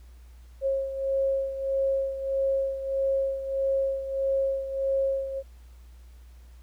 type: beating tone pair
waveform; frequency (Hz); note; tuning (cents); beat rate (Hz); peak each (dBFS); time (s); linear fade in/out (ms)
sine; 541 / 542.6; C#5 / C#5; -42 / -37; 1.6; -25 / -31; 0.61-5.43; 50
effects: added 60 Hz sine -46 dBFS peak until 6.62 s + pink hiss -63 dBFS RMS until 6.62 s